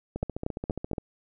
two click trains, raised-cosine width 2 ms, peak -15 / -19 dBFS, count 4 / 13, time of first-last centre 0.23-0.933 / 0.16-0.982 s, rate 4.27 / 14.6 Hz, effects none

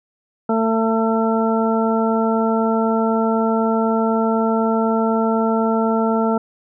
harmonic tone, 224 Hz, A3, 31 cents sharp, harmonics 1 / 2 / 3 / 4 / 6, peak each -18 / -21 / -23 / -24 / -26 dBFS, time 0.49-6.38 s, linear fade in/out 5 ms, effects none

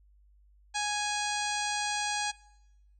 harmonic tone with a mistuned harmonic, 830.6 Hz, G#5, in tune, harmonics 1 / 2 / 3 / 4 / 5 / 6 / 7 / 8 / 9 / 10, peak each -33 / -36 / -38 / -39 / -40 / -41 / -41 / -42 / -43 / -43 dBFS, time 0.74-2.32 s, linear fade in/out 20 ms, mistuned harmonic 6, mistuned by -73 cents, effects noise-tail reverb RT60 0.9 s tail -21 dB re dry + added 50 Hz sine -58 dBFS peak until 2.99 s

